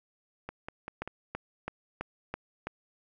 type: two click trains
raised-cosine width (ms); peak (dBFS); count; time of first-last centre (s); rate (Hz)
0.5; -19 / -23; 6 / 4; 1.02-2.67 / 0.49-1.076; 3.03 / 5.12
effects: none